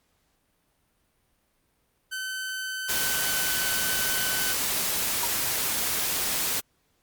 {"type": "tone with pitch glide", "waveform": "sawtooth", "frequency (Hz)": [1528, 1515.7], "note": ["G6", "F#6"], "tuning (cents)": [-45, 41], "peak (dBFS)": -27, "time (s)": [2.11, 4.54], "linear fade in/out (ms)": 20, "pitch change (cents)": -14, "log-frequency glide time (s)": [2.87, 3.38]}
{"type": "noise", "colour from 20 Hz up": "white", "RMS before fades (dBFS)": -27, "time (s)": [2.88, 6.61], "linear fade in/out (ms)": 20}
{"type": "tone with exponential decay", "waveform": "sine", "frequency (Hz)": 945, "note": "A#5", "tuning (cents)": 23, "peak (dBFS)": -25, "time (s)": [5.23, 5.32], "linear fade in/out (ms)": 2, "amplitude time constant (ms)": 18}
{"effects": ["pink hiss -70 dBFS RMS until 7.02 s", "Opus 48 kbps"]}